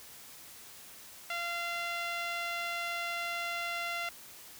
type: tone with band-pass filter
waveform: sawtooth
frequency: 689 Hz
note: F5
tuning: 24 cents flat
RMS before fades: -36 dBFS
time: 1.3-4.09 s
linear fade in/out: 2 ms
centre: 2300 Hz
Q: 1.3
effects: white hiss -51 dBFS RMS until 4.59 s